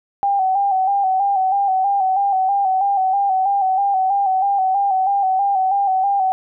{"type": "tone with vibrato", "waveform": "sine", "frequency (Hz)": 777, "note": "G5", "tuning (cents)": -16, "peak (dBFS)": -14, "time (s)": [0.23, 6.32], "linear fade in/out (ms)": 0, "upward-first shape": "square", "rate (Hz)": 3.1, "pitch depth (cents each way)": 49, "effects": []}